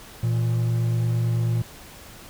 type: tone pair together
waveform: triangle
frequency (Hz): 116.54 / 165.59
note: A#2 / E3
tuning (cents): 0 / +8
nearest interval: tritone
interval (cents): 608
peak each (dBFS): -18 / -29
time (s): 0.23-1.62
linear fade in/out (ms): 5
effects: pink hiss -44 dBFS RMS until 2.29 s